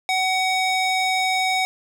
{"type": "tone with band-pass filter", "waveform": "square", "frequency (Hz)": 751, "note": "F#5", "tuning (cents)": 26, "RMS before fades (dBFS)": -21, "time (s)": [0.09, 1.65], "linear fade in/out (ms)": 0, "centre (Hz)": 2900, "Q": 0.7, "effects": []}